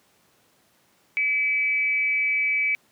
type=tone with frequency modulation; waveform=sine; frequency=2297 Hz; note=D7; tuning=39 cents flat; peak=-20 dBFS; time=1.17-2.75 s; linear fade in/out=0 ms; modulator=254 Hz; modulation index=0.36; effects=pink hiss -62 dBFS RMS until 2.91 s + high-pass 150 Hz 12 dB/octave